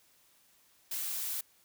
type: noise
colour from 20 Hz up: blue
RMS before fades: -36 dBFS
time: 0.91-1.41 s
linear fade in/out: 5 ms
effects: white hiss -66 dBFS RMS until 1.64 s